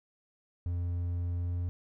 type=tone with pitch glide; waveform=triangle; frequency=87.31 to 87.87 Hz; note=F2 to F2; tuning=0 to +11 cents; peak=-28 dBFS; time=0.66-1.69 s; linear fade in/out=0 ms; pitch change=+11 cents; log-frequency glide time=1.39-1.54 s; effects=none